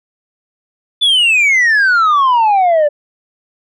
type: exponential sweep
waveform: sine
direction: down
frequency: 3520 to 574 Hz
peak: -5 dBFS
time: 1.01-2.89 s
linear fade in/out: 20 ms
effects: tanh soft clip ceiling -7 dBFS